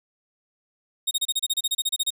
sawtooth tone bursts, 3729 Hz, A#7, in tune, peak -18 dBFS, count 15, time 1.07-2.105 s, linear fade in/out 10 ms, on 41 ms, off 30 ms, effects none

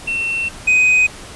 triangle tone pair in turn, 2700 / 2506 Hz, E7 / D#7, +41 / +12 cents, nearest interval minor second, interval 129 cents, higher first, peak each -16 / -8 dBFS, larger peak second, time 0.07-0.49 / 0.67-1.07 s, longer first, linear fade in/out 10 ms, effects pink hiss -35 dBFS RMS until 1.35 s + resampled to 24000 Hz

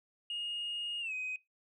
sine tone with pitch glide, 2856 to 2515 Hz, F7 to D#7, +38 to +18 cents, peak -34 dBFS, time 0.3-1.36 s, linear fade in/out 2 ms, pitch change -220 cents, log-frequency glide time 1-1.13 s, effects noise-tail reverb RT60 0.2 s tail -23 dB re dry + tanh soft clip ceiling -32 dBFS

